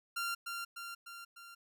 sawtooth tone with echo, 1384 Hz, F6, 16 cents flat, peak -31 dBFS, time 0.16-0.35 s, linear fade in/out 10 ms, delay 300 ms, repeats 4, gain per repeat -4 dB, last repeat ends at 1.55 s, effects none

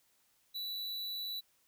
square tone, 3951 Hz, B7, in tune, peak -38 dBFS, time 0.54-1.41 s, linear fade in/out 20 ms, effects white hiss -72 dBFS RMS until 1.67 s

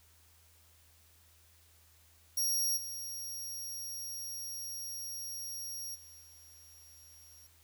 20% pulse tone with level steps, 5630 Hz, F8, 13 cents sharp, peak -24 / -34 / -47 / -50 dBFS, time 2.37-7.47 s, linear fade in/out 5 ms, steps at 2.76 / 5.94 / 6.2 s, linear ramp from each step 20 ms, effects added 81 Hz sine -65 dBFS peak until 7.63 s + white hiss -65 dBFS RMS until 7.63 s

